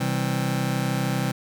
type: chord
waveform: sawtooth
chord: C major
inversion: none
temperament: just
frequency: 130.81 / 163.52 / 196.22 Hz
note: C3 / E3 / G3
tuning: 0 / -14 / +2 cents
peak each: -21 / -24 / -24 dBFS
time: 0-1.32 s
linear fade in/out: 10 ms
effects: none